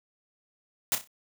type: noise with echo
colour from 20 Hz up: white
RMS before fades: -25 dBFS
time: 0.92-0.95 s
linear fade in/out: 0 ms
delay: 31 ms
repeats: 4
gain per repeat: -9 dB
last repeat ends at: 1.074 s
effects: none